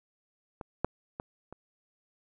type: clicks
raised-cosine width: 1 ms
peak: -25 / -12 / -22 / -30 dBFS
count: 4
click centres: 0.612 / 0.846 / 1.199 / 1.526 s
effects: none